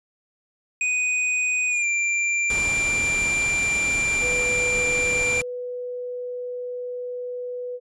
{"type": "tone with pitch glide", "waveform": "square", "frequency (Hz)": [2489, 2367], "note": ["D#7", "D7"], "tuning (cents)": [0, 13], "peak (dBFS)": -21, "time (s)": [0.81, 5.41], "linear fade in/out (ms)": 2, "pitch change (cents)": -87, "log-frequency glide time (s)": [1.68, 1.86]}
{"type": "noise", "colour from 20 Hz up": "pink", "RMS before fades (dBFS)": -32, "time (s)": [2.5, 5.42], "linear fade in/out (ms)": 2}
{"type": "tone", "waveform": "sine", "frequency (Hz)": 493.9, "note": "B4", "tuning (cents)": 0, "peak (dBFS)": -28, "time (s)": [4.2, 7.8], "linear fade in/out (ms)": 50}
{"effects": ["resampled to 24000 Hz"]}